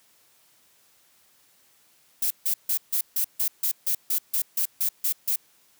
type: noise bursts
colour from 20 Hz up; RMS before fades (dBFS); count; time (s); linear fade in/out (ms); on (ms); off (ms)
violet; -24; 14; 2.22-5.36; 5; 85; 150
effects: white hiss -61 dBFS RMS until 5.79 s + high-pass 80 Hz 12 dB/octave